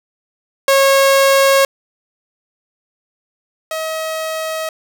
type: tone pair in turn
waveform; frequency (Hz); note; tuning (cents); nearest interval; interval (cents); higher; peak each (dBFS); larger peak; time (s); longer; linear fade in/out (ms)
sawtooth; 546 / 637.2; C#5 / D#5; -26 / +41; minor third; 267; second; -5 / -16; first; 0.68-1.65 / 3.71-4.69; second; 2
effects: none